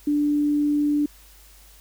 sine tone, 293.7 Hz, D4, in tune, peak -18 dBFS, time 0.07-1.06 s, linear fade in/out 5 ms, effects added 50 Hz sine -50 dBFS peak until 1.8 s + white hiss -52 dBFS RMS until 1.8 s

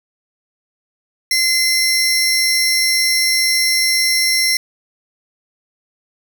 sawtooth tone pair together, 2061 / 5502 Hz, C7 / F8, -27 / -27 cents, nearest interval octave + perfect fourth, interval 1700 cents, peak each -13 dBFS, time 1.31-4.57 s, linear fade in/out 2 ms, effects none

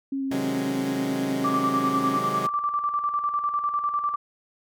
sine tone with vibrato, 271 Hz, C#4, 39 cents flat, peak -25 dBFS, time 0.12-2.17 s, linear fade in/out 5 ms, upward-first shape square, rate 5.5 Hz, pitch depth 9 cents each way
15% pulse chord, Ab dominant seventh, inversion first, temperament equal, 130.81 / 155.56 / 185 / 207.7 Hz, C3 / Eb3 / Gb3 / Ab3, 0 / 0 / 0 / 0 cents, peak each -28 / -30 / -27 / -27 dBFS, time 0.31-2.47 s, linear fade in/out 5 ms
sine tone with tremolo, 1170 Hz, D6, 7 cents flat, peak -21 dBFS, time 1.44-4.16 s, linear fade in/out 10 ms, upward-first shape square, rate 10 Hz, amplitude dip 50%
effects none

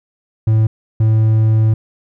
triangle tone bursts at uneven times, 110 Hz, A2, in tune, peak -7 dBFS, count 2, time 0.47-0.67 / 1-1.74 s, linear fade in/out 5 ms, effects none

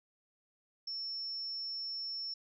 sine tone, 5400 Hz, E8, 41 cents sharp, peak -37 dBFS, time 0.87-2.34 s, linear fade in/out 5 ms, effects none

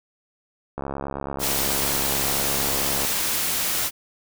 click train, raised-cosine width 1 ms, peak -15 dBFS, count 158, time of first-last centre 0.78-3.049 s, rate 69.2 Hz
white noise, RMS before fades -24 dBFS, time 1.39-3.91 s, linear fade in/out 50 ms
effects none

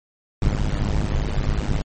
brown noise with amplitude modulation, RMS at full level -17 dBFS, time 0.42-1.82 s, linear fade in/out 2 ms, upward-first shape sine, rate 103 Hz, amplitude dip 95%, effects MP3 32 kbps

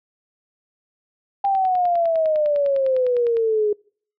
sine exponential sweep, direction down, 800 to 413.6 Hz, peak -16 dBFS, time 1.44-3.73 s, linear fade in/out 5 ms
click train, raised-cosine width 0.3 ms, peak -23 dBFS, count 20, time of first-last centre 1.45-3.369 s, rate 9.9 Hz
effects noise-tail reverb RT60 0.5 s tail -26 dB re dry

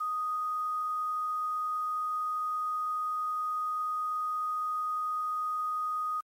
sine tone with quantisation, 1244.5 Hz, D#6, in tune, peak -29 dBFS, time 0-6.21 s, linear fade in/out 10 ms, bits 9, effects MP3 64 kbps

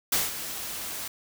white noise with ADSR envelope, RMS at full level -23 dBFS, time 0.12-1.08 s, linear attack 6 ms, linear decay 180 ms, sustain -12 dB, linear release 4 ms, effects none

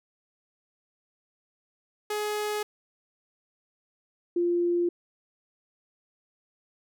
sawtooth / sine tone pair in turn, 420.4 / 347.7 Hz, G#4 / F4, +21 / -8 cents, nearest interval minor third, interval 329 cents, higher first, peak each -24 / -22 dBFS, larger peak second, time 2.1-2.63 / 4.36-4.89 s, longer neither, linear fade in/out 5 ms, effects none

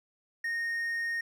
triangle tone, 1852 Hz, A#6, 12 cents flat, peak -28 dBFS, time 0.44-1.21 s, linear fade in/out 5 ms, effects none

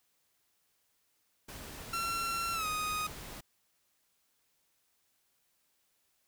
pink noise, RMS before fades -46 dBFS, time 1.48-3.41 s, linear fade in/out 10 ms
sawtooth tone with pitch glide, 1359 to 1246.2 Hz, F6 to D#6, -48 to +2 cents, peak -29 dBFS, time 1.93-3.07 s, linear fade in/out 5 ms, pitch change -150 cents, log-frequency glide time 2.53-2.67 s
effects white hiss -75 dBFS RMS until 6.27 s

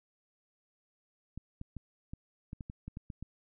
clicks, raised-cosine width 5 ms, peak -29 dBFS, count 11, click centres 1.376 / 1.614 / 1.767 / 2.135 / 2.531 / 2.608 / 2.699 / 2.88 / 2.971 / 3.102 / 3.226 s, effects none

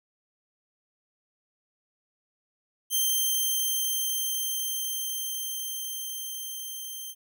5% pulse tone with level ramp, 3144 Hz, G7, 4 cents sharp, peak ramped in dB -14 to -28 dBFS, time 2.9-7.15 s, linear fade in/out 50 ms, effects none

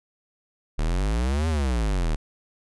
square exponential two-way sweep, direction up then down, 36.71 to 82.5 to 36.71 Hz, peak -22 dBFS, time 0.78-2.16 s, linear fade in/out 10 ms, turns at 1.48 s, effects resampled to 24000 Hz

